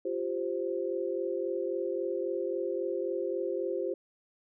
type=chord; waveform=sine; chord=F suspended second; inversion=none; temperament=just; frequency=349.2 / 392.9 / 523.8 Hz; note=F4 / G4 / C5; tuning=0 / +4 / +2 cents; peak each=-34 dBFS; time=0.05-3.94 s; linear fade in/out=5 ms; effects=none